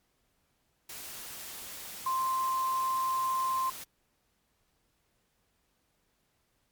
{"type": "tone in noise", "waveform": "sine", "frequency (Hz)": 1046.5, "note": "C6", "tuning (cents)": 0, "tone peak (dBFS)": -27, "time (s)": [2.06, 3.7], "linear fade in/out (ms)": 5, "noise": "white", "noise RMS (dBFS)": -43, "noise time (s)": [0.89, 3.84], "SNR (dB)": 13, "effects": ["pink hiss -74 dBFS RMS until 6.71 s", "MP3 96 kbps"]}